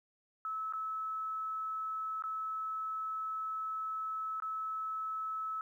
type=tone with dropouts; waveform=sine; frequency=1300 Hz; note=E6; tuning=24 cents flat; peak=-35 dBFS; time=0.45-5.61 s; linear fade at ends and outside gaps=1 ms; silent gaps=0.725-0.735 / 2.223-2.238 / 4.401-4.422 s; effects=12-bit